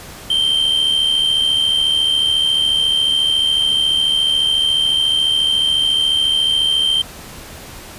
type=tone with amplitude modulation; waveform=triangle; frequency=3136 Hz; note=G7; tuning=in tune; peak=-9 dBFS; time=0.3-7.02 s; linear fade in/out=5 ms; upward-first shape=sine; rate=74.1 Hz; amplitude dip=55%; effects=pink hiss -35 dBFS RMS until 7.98 s + resampled to 32000 Hz